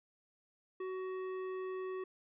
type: tone with hard clipping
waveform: triangle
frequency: 374.1 Hz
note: F#4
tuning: 19 cents sharp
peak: -40 dBFS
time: 0.8-2.04 s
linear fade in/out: 5 ms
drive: 15 dB
effects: resampled to 8000 Hz